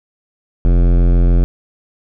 sine tone with hard clipping, 43.51 Hz, F1, 6 cents flat, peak -10 dBFS, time 0.65-1.44 s, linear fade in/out 0 ms, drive 17 dB, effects none

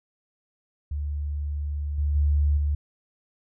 sine tone with level steps, 73.1 Hz, D2, 7 cents flat, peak -26 / -21 / -18 / -21 dBFS, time 0.91-2.75 s, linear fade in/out 5 ms, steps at 1.98 / 2.15 / 2.57 s, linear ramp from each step 5 ms, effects none

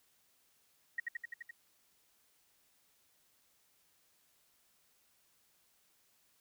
sine tone with echo, 1885 Hz, A#6, 19 cents sharp, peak -32 dBFS, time 0.98-1 s, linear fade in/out 5 ms, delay 85 ms, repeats 6, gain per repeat -2 dB, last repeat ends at 1.51 s, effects white hiss -72 dBFS RMS until 6.4 s

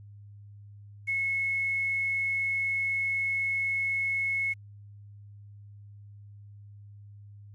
sine tone with quantisation, 2186 Hz, C#7, 25 cents flat, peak -26 dBFS, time 1.07-4.54 s, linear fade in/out 20 ms, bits 9, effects added 102 Hz sine -46 dBFS peak until 7.54 s + resampled to 24000 Hz

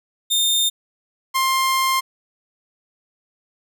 sawtooth tone pair in turn, 3633 / 1056.6 Hz, A#7 / C6, -45 / +17 cents, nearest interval octave + major sixth, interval 2138 cents, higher first, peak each -13 dBFS, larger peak neither, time 0.3-0.7 / 1.34-2.01 s, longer second, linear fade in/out 20 ms, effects none

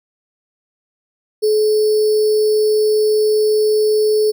sine tone with sample-and-hold, 427.4 Hz, G#4, 50 cents sharp, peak -11 dBFS, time 1.42-4.32 s, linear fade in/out 20 ms, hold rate 4900 Hz, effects none

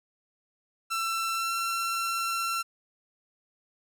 sawtooth tone with pitch glide, 1341 to 1354.2 Hz, E6 to E6, +29 to +46 cents, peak -24 dBFS, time 0.9-2.63 s, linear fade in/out 20 ms, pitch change +17 cents, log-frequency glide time 1.32-1.53 s, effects none

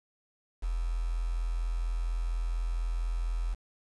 sine tone with quantisation, 42.13 Hz, E1, 38 cents sharp, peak -28 dBFS, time 0.62-3.55 s, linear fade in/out 20 ms, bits 8, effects resampled to 24000 Hz

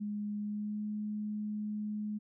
sine tone with pitch glide, 207.7 to 210.8 Hz, G#3 to G#3, 0 to +26 cents, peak -34 dBFS, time 0-2.19 s, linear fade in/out 20 ms, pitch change +26 cents, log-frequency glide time 0.39-0.85 s, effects none

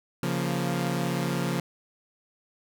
sawtooth chord, Bb minor, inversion first, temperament equal, 138.59 / 174.61 / 233.1 Hz, Db3 / F3 / Bb3, 0 / 0 / 0 cents, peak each -26 / -25 / -29 dBFS, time 0.23-1.6 s, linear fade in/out 2 ms, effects none

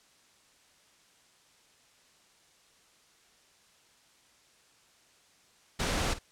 pink noise with echo, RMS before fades -30 dBFS, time 5.79-6.14 s, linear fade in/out 10 ms, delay 51 ms, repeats 1, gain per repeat -14 dB, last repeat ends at 6.191 s, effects white hiss -63 dBFS RMS until 6.31 s + low-pass 8000 Hz 12 dB/octave

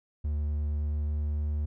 triangle tone with pitch glide, 74.2 to 75.11 Hz, D2 to D2, +18 to +39 cents, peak -25 dBFS, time 0.24-1.66 s, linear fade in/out 10 ms, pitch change +21 cents, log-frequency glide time 0.77-1.52 s, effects none

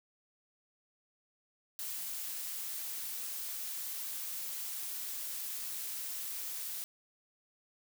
blue noise, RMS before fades -40 dBFS, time 1.79-6.84 s, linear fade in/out 0 ms, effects none

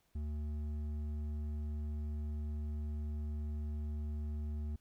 sine tone with hard clipping, 75 Hz, D2, 37 cents sharp, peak -38 dBFS, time 0.15-4.76 s, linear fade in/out 5 ms, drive 7 dB, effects pink hiss -75 dBFS RMS until 4.8 s

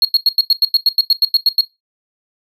triangle tone bursts, 4277 Hz, C8, 37 cents sharp, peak -6 dBFS, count 14, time 0.02-1.609 s, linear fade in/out 2 ms, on 29 ms, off 91 ms, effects noise-tail reverb RT60 0.2 s tail -17 dB re dry

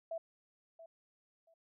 sine tone with echo, 659.3 Hz, E5, in tune, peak -37 dBFS, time 0.11-0.18 s, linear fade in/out 5 ms, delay 680 ms, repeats 2, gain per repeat -14 dB, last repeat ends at 1.54 s, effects none

